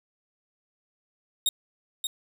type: tone with echo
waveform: sawtooth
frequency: 3729 Hz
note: A#7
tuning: in tune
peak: -18 dBFS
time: 1.46-1.49 s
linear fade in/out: 2 ms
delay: 580 ms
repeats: 1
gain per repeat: -6 dB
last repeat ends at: 2.07 s
effects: none